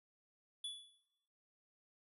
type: tone with exponential decay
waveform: square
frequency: 3429 Hz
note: A7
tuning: 45 cents flat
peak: -40 dBFS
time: 0.64-1.06 s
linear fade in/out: 5 ms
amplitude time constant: 91 ms
effects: noise-tail reverb RT60 0.9 s tail -18 dB re dry + resampled to 32000 Hz